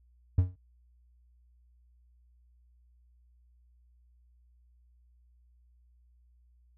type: tone with exponential decay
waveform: triangle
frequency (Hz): 90.8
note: F#2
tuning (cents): -32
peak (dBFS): -15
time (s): 0.38-0.56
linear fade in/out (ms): 5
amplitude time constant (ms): 39
effects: added 60 Hz sine -60 dBFS peak until 6.77 s